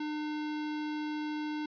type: tone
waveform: square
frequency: 302.3 Hz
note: D#4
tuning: 50 cents flat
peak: -34 dBFS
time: 0-1.66 s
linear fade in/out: 5 ms
effects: resampled to 11025 Hz